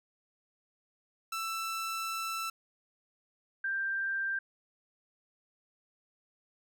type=tone pair in turn; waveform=sawtooth / sine; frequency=1328 / 1579.3 Hz; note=E6 / G6; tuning=+12 / +12 cents; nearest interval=minor third; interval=300 cents; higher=second; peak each=-30 / -30 dBFS; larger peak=neither; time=1.32-2.5 / 3.64-4.39 s; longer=first; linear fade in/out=5 ms; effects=none